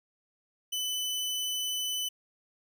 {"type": "tone", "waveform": "sawtooth", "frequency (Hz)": 3004, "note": "F#7", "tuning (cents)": 26, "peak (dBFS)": -27, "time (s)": [0.72, 2.09], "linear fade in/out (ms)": 10, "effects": []}